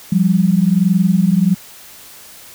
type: tone pair together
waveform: sine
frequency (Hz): 174.62 / 196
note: F3 / G3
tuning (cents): 0 / 0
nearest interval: major second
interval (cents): 200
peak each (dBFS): -13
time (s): 0.12-1.55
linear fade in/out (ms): 5
effects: white hiss -39 dBFS RMS until 2.54 s

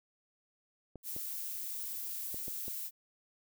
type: clicks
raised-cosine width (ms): 2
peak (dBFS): -32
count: 5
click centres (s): 0.957 / 1.164 / 2.344 / 2.481 / 2.681
type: noise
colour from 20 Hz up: violet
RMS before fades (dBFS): -40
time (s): 1.03-2.91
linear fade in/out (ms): 50
effects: none

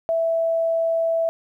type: tone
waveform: sine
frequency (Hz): 659.3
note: E5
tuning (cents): 0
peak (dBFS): -18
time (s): 0.09-1.29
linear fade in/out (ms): 0
effects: 10-bit

